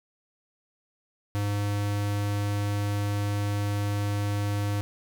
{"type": "tone", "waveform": "square", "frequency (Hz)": 102.3, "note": "G#2", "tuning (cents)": -26, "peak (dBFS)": -26, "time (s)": [1.35, 4.81], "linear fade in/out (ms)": 0, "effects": []}